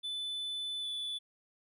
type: tone with pitch glide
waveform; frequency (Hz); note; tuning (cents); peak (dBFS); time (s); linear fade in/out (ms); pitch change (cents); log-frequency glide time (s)
triangle; 3500 to 3468; A7 to A7; -10 to -26; -34; 0.03-1.19; 20; -16; 0.81-0.86
effects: none